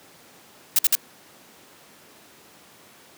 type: noise bursts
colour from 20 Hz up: blue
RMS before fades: -17 dBFS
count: 3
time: 0.76-0.952 s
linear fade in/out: 2 ms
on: 28 ms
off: 54 ms
effects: pink hiss -50 dBFS RMS until 3.17 s + high-pass 200 Hz 12 dB/octave